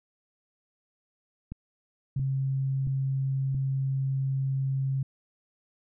click train, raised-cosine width 5 ms, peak -24 dBFS, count 4, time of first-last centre 1.52-3.547 s, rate 1.48 Hz
sine tone, 134.7 Hz, C#3, 49 cents flat, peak -25 dBFS, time 2.16-5.03 s, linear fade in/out 5 ms
effects none

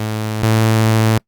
sawtooth tone pair in turn, 108.4 / 110.74 Hz, A2 / A2, -25 / +12 cents, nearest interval unison, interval 37 cents, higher second, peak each -14 / -7 dBFS, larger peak second, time 0-0.43 / 0.43-1.18 s, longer second, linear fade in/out 5 ms, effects noise-tail reverb RT60 0.1 s tail -25 dB re dry + Opus 32 kbps

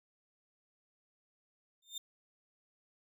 30% pulse tone with exponential growth, 3617 Hz, A7, 47 cents sharp, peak -34 dBFS, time 1.82-1.98 s, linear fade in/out 5 ms, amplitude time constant 34 ms, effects none

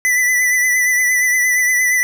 square tone with vibrato, 1990 Hz, B6, 13 cents sharp, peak -13 dBFS, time 0.05-2.03 s, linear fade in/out 0 ms, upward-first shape sine, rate 8.6 Hz, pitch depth 32 cents each way, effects none

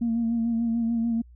sine tone with vibrato, 230.9 Hz, A#3, 16 cents flat, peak -21 dBFS, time 0.01-1.22 s, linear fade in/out 10 ms, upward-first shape sine, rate 6.8 Hz, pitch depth 33 cents each way, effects tanh soft clip ceiling -18 dBFS + added 60 Hz sine -47 dBFS peak until 1.35 s

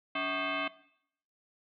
sine tone with frequency modulation, 750 Hz, F#5, 23 cents sharp, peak -30 dBFS, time 0.15-0.68 s, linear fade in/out 5 ms, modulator 466 Hz, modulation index 5, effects noise-tail reverb RT60 0.7 s tail -19 dB re dry

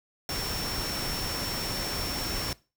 sine tone in noise, 5440 Hz, F8, 46 cents flat, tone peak -34 dBFS, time 0.29-2.53 s, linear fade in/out 2 ms, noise pink, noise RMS -33 dBFS, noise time 0.29-2.53 s, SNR -4 dB, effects noise-tail reverb RT60 0.3 s tail -21 dB re dry

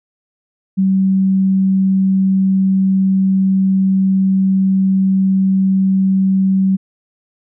sine tone, 191.3 Hz, G3, 42 cents flat, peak -10 dBFS, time 0.77-6.77 s, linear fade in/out 20 ms, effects none

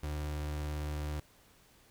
35% pulse tone with vibrato, 75 Hz, D2, 37 cents sharp, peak -33 dBFS, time 0.03-1.2 s, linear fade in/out 5 ms, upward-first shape sine, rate 18 Hz, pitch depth 13 cents each way, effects pink hiss -63 dBFS RMS until 1.9 s

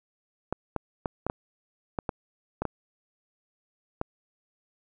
clicks, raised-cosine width 1 ms, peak -14 dBFS, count 10, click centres 0.526 / 0.763 / 1.058 / 1.266 / 1.299 / 1.988 / 2.092 / 2.62 / 2.653 / 4.014 s, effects none

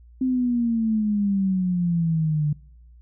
sine exponential sweep, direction down, 261.6 to 146.83 Hz, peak -19 dBFS, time 0.21-2.53 s, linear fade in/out 5 ms, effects noise-tail reverb RT60 0.8 s tail -25 dB re dry + added 59 Hz sine -46 dBFS peak until 3.01 s

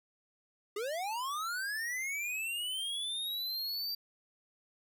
square linear sweep, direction up, 392 to 4697 Hz, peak -35 dBFS, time 0.76-3.95 s, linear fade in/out 5 ms, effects 12-bit

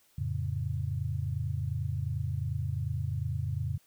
sine chord, F augmented, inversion none, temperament equal, 87.31 / 110 / 138.59 Hz, F2 / A2 / C#3, 0 / 0 / 0 cents, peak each -34 dBFS, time 0.18-3.78 s, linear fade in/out 5 ms, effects white hiss -66 dBFS RMS until 3.86 s

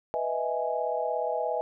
sine chord, E major seventh, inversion second, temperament equal, 493.9 / 622.3 / 659.3 / 830.6 Hz, B4 / D#5 / E5 / G#5, 0 / 0 / 0 / 0 cents, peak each -32 dBFS, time 0.14-1.61 s, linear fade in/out 0 ms, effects none

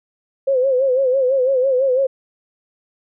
sine tone with vibrato, 523.3 Hz, C5, in tune, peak -13 dBFS, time 0.47-2.07 s, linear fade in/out 10 ms, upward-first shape sine, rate 6 Hz, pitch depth 87 cents each way, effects none

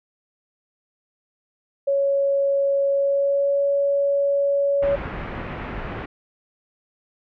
sine tone with pitch glide, 556 to 562.5 Hz, C#5 to C#5, +5 to +25 cents, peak -17 dBFS, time 1.87-4.96 s, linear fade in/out 10 ms, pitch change +20 cents, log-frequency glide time 2.9-3.62 s
pink low-pass noise, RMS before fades -31 dBFS, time 4.82-6.06 s, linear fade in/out 10 ms, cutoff 2300 Hz, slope 24 dB/octave
effects none

